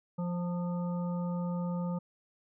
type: harmonic tone with a mistuned harmonic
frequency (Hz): 175.2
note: F3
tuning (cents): +6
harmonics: 1 / 3 / 5 / 7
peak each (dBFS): -31 / -41 / -45 / -48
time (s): 0.18-1.99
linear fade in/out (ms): 10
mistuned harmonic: 5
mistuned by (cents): +32
effects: none